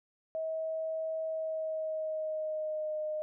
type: tone with pitch glide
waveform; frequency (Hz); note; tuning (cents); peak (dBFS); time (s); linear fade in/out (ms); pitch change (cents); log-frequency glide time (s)
sine; 640 to 614.3; D#5 to D#5; +49 to -22; -32; 0.35-3.22; 0; -71; 1.25-2.99
effects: none